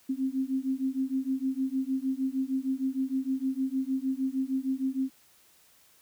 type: beating tone pair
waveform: sine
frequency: 261.6 / 268.1 Hz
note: C4 / C4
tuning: 0 / +42 cents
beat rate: 6.5 Hz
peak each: -30 dBFS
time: 0.09-5.1 s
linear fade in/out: 10 ms
effects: white hiss -61 dBFS RMS until 6.01 s